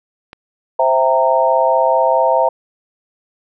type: click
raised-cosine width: 0.3 ms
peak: -18 dBFS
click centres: 0.331 s
type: chord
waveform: sine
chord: C dominant seventh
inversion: none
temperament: equal with one note detuned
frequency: 523.3 / 659.3 / 784 / 923.8 Hz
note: C5 / E5 / G5 / Bb5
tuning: 0 / 0 / 0 / -16 cents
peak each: -16 / -15 / -20 / -15 dBFS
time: 0.79-2.49 s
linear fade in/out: 5 ms
effects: none